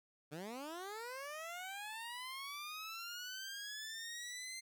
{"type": "linear sweep", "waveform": "15% pulse", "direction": "up", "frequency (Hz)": [140.3, 2093], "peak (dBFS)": -38, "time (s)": [0.31, 4.61], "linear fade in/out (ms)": 20, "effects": []}